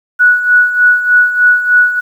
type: tone with tremolo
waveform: sine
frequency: 1470 Hz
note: F#6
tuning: 12 cents flat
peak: -3 dBFS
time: 0.19-2.01 s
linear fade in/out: 20 ms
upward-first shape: sine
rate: 3.3 Hz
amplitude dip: 70%
effects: 7-bit